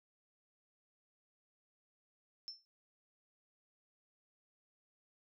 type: tone with exponential decay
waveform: sine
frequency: 5340 Hz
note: E8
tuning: 22 cents sharp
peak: -39 dBFS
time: 2.48-2.65 s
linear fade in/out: 0 ms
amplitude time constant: 36 ms
effects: none